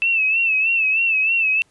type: tone with vibrato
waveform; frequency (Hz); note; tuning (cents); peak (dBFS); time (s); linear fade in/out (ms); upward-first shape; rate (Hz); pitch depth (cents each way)
sine; 2637; E7; 0; -15; 0.02-1.62; 0; sine; 3.2; 69
effects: pink hiss -60 dBFS RMS until 1.7 s + resampled to 24000 Hz